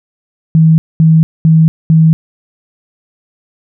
sine tone bursts, 160.5 Hz, E3, 46 cents flat, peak -3 dBFS, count 4, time 0.55-2.13 s, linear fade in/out 0 ms, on 230 ms, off 220 ms, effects none

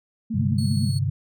sine tone with vibrato, 209.2 Hz, G#3, 13 cents sharp, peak -24 dBFS, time 0.3-0.9 s, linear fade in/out 10 ms, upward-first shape sine, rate 9.9 Hz, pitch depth 150 cents each way
sine chord, G suspended fourth, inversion none, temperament equal with one note detuned, 98.97 / 130.81 / 146.83 Hz, G2 / C3 / D3, +17 / 0 / 0 cents, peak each -24 / -24 / -27 dBFS, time 0.34-1.1 s, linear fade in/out 10 ms
30% pulse tone, 4373 Hz, C#8, 24 cents flat, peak -32 dBFS, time 0.58-0.99 s, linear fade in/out 5 ms
effects none

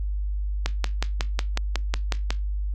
click train, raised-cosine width 0.2 ms, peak -7 dBFS, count 10, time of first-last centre 0.66-2.305 s, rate 5.47 Hz, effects added 50 Hz sine -24 dBFS peak until 2.74 s + Opus 48 kbps

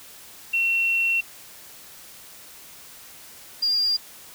sine tone pair in turn, 2720 / 4803 Hz, F7 / D8, -46 / +38 cents, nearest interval minor seventh, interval 984 cents, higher second, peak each -19 dBFS, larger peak neither, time 0.53-1.21 / 3.62-3.97 s, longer first, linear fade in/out 10 ms, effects white hiss -45 dBFS RMS until 4.34 s

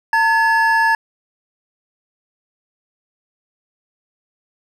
triangle tone pair together, 904 / 1705.3 Hz, A5 / G#6, +47 / +45 cents, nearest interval major seventh, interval 1098 cents, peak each -13 dBFS, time 0.13-0.95 s, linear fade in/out 2 ms, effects none

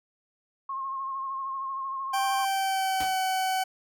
sine tone with vibrato, 1075 Hz, C6, 47 cents sharp, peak -30 dBFS, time 0.69-2.45 s, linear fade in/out 5 ms, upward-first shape sine, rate 13 Hz, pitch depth 33 cents each way
40% pulse tone with pitch glide, 784 to 755.1 Hz, G5 to F#5, 0 to +35 cents, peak -24 dBFS, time 2.13-3.64 s, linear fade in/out 10 ms, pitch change -65 cents, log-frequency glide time 2.35-3.17 s
pink noise with exponential decay, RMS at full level -32 dBFS, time 3-3.18 s, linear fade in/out 5 ms, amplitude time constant 39 ms
effects none

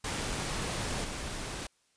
pink noise with level steps, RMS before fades -34 / -38 dBFS, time 0.04-1.67 s, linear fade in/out 5 ms, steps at 1.04 s, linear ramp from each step 2 ms, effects white hiss -71 dBFS RMS until 1.96 s + resampled to 22050 Hz

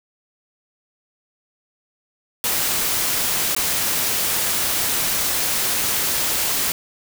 white noise with dropouts, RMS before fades -21 dBFS, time 2.44-6.72 s, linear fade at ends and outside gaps 1 ms, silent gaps 3.549-3.564 s, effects none

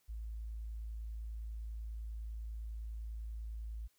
sine tone, 55 Hz, A1, in tune, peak -40 dBFS, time 0.08-3.88 s, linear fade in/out 20 ms, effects white hiss -75 dBFS RMS until 3.98 s

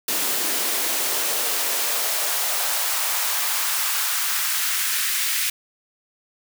white noise with high-pass filter sweep, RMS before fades -23 dBFS, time 0.08-5.5 s, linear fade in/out 5 ms, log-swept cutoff 260 to 2000 Hz, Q 1.4, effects none

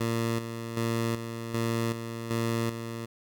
15% pulse tone with tremolo, 115.2 Hz, A#2, 20 cents flat, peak -20 dBFS, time 0-3.06 s, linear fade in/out 10 ms, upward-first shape square, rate 1.3 Hz, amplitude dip 60%, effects none

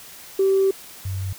sine tone pair in turn, 386.8 / 95.45 Hz, G4 / G2, -23 / -46 cents, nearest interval 2 octaves, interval 2423 cents, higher first, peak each -14 / -24 dBFS, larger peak first, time 0.39-0.71 / 1.05-1.33 s, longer first, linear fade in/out 5 ms, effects tanh soft clip ceiling -10 dBFS + white hiss -42 dBFS RMS until 1.38 s

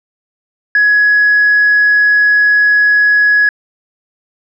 sine tone, 1678 Hz, G#6, 17 cents sharp, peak -5 dBFS, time 0.75-3.49 s, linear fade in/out 2 ms, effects tanh soft clip ceiling -3 dBFS

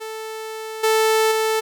sawtooth tone with level steps, 440 Hz, A4, in tune, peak -25 / -11 / -14 dBFS, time 0-1.61 s, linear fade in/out 20 ms, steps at 0.83 / 1.31 s, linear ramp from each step 10 ms, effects none

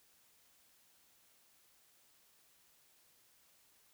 silence, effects white hiss -69 dBFS RMS until 3.93 s

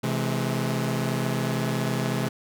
sawtooth chord, C augmented, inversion none, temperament equal with one note detuned, 130.81 / 164.81 / 212.6 Hz, C3 / E3 / G#3, 0 / 0 / +41 cents, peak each -23 / -27 / -25 dBFS, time 0.03-2.29 s, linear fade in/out 10 ms, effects none

